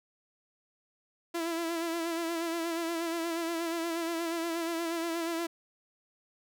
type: tone with vibrato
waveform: sawtooth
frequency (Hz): 333.9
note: E4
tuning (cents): +22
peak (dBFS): -27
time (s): 1.34-5.47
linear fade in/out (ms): 10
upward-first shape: sine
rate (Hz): 8.4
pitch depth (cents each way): 43
effects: none